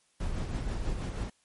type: noise with tremolo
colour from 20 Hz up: brown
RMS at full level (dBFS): -31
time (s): 0.2-1.3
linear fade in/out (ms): 5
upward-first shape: sine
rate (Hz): 6.2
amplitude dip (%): 40
effects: white hiss -69 dBFS RMS until 1.44 s + MP3 48 kbps